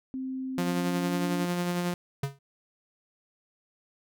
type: tone with pitch glide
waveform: sine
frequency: 261.6 to 285.3 Hz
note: C4 to C#4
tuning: 0 to +50 cents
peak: -31 dBFS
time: 0.14-1.45 s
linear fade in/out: 0 ms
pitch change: +150 cents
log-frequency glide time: 0.66-1.3 s
type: tone with tremolo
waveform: sawtooth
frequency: 176.2 Hz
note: F3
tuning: 16 cents sharp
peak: -22 dBFS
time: 0.58-1.94 s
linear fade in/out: 2 ms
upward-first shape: sine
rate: 11 Hz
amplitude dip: 30%
type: tone with exponential decay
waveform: square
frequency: 138.59 Hz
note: C#3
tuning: in tune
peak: -25 dBFS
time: 2.23-2.39 s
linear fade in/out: 5 ms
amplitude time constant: 33 ms
effects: none